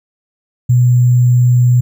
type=tone with sample-and-hold; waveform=sine; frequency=123.47 Hz; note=B2; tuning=in tune; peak=-6 dBFS; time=0.69-1.81 s; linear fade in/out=10 ms; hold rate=7350 Hz; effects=none